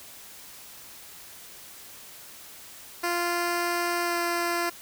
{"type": "tone with pitch glide", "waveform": "10% pulse", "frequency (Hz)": [347.3, 344.5], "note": ["F4", "F4"], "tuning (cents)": [-10, -24], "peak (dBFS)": -17, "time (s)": [3.03, 4.7], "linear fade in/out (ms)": 10, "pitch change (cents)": -14, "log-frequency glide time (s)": [4.03, 4.17], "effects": ["white hiss -46 dBFS RMS until 4.81 s"]}